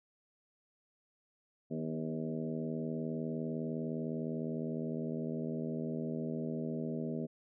harmonic tone with a mistuned harmonic, 79.8 Hz, D#2, 44 cents sharp, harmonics 2 / 3 / 4 / 5 / 6 / 7 / 8, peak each -40 / -38 / -46 / -43 / -46 / -49 / -48 dBFS, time 1.7-7.27 s, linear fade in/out 20 ms, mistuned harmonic 4, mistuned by -32 cents, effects none

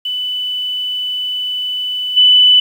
sine tone with level steps, 2991 Hz, F#7, 18 cents sharp, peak -17 / -5 dBFS, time 0.05-2.6 s, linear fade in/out 5 ms, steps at 2.16 s, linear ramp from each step 20 ms, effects 7-bit

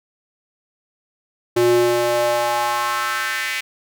square tone with high-pass filter sweep, 119.5 Hz, A#2, 43 cents sharp, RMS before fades -19 dBFS, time 1.56-3.61 s, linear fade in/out 10 ms, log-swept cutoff 300 to 2200 Hz, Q 3, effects none

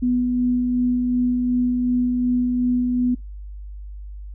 sine tone with tremolo, 247.3 Hz, B3, 3 cents sharp, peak -16 dBFS, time 0.02-3.15 s, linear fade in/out 10 ms, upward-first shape sine, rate 2.7 Hz, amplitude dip 25%, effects noise-tail reverb RT60 0.2 s tail -24 dB re dry + added 50 Hz sine -32 dBFS peak until 4.34 s

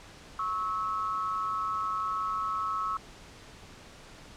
sine tone pair together, 1100 / 1298.9 Hz, C#6 / E6, -14 / -26 cents, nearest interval minor third, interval 288 cents, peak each -32 / -31 dBFS, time 0.39-2.97 s, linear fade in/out 2 ms, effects pink hiss -50 dBFS RMS until 4.36 s + low-pass 7000 Hz 12 dB/octave

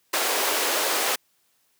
pink high-pass noise, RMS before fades -24 dBFS, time 0.13-1.16 s, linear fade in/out 10 ms, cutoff 390 Hz, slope 24 dB/octave, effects white hiss -67 dBFS RMS until 1.79 s + high-pass 100 Hz 12 dB/octave

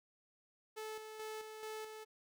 sawtooth tone with tremolo, 434.6 Hz, A4, 21 cents flat, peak -39 dBFS, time 0.76-2.05 s, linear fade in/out 20 ms, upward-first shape square, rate 2.3 Hz, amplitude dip 45%, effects none

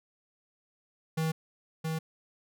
square tone with echo, 159.9 Hz, D#3, 48 cents sharp, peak -28 dBFS, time 1.17-1.32 s, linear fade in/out 10 ms, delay 670 ms, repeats 1, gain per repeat -3 dB, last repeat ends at 1.99 s, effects none

